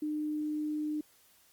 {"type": "tone", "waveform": "sine", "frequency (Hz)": 302.8, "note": "D#4", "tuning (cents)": -47, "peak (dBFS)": -31, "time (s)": [0.02, 1.01], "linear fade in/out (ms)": 5, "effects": ["white hiss -64 dBFS RMS until 1.52 s", "Opus 32 kbps"]}